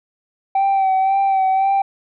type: tone with vibrato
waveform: sine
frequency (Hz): 773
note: G5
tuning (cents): -24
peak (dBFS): -11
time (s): 0.55-1.82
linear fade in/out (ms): 5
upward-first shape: sine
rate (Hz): 1.9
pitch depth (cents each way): 31
effects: tanh soft clip ceiling -12 dBFS